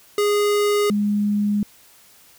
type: tone pair in turn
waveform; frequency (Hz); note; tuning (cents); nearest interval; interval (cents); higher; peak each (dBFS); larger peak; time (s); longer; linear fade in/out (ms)
square / sine; 412.8 / 206.4; G#4 / G#3; -10 / -10; octave; 1200; first; -17; neither; 0.18-0.9 / 0.9-1.63; second; 2
effects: white hiss -51 dBFS RMS until 2.38 s